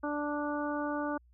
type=harmonic tone; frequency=293.7 Hz; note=D4; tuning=in tune; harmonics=1 / 2 / 3 / 4 / 5; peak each=-34 / -37 / -39 / -40 / -41 dBFS; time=0.03-1.18 s; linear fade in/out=10 ms; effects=added 60 Hz sine -59 dBFS peak until 1.33 s